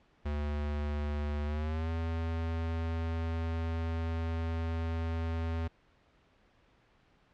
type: tone with pitch glide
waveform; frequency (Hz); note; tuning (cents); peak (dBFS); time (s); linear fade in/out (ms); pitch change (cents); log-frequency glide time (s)
square; 73.7 to 82.25; D2 to E2; +7 to -3; -32; 0.25-5.68; 10; +190; 1.45-1.91
effects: pink hiss -66 dBFS RMS until 7.33 s + low-pass 3000 Hz 12 dB/octave